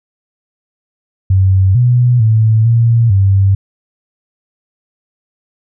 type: tone with pitch steps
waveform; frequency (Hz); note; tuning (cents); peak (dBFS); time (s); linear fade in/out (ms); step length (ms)
sine; 95.1 / 122.9 / 110.4 / 116.2 / 97.5; F#2 / B2 / A2 / A#2 / G2; +48 / -8 / +6 / -5 / -9; -6; 1.3-3.55; 5; 450
effects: none